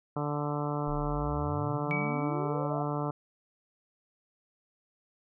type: harmonic tone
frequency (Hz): 146.83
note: D3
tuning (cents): 0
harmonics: 1 / 2 / 3 / 4 / 5 / 6 / 7 / 8 / 9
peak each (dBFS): -33 / -36 / -38 / -39 / -40 / -41 / -41 / -42 / -43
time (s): 0.16-3.11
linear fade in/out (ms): 5
type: exponential sweep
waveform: sine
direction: up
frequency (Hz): 31.03 to 740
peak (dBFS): -35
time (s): 0.87-2.83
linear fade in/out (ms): 10
type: tone with exponential decay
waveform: sine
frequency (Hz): 2273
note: C#7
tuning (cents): +43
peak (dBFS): -29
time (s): 1.91-2.7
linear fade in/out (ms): 0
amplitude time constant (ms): 170
effects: none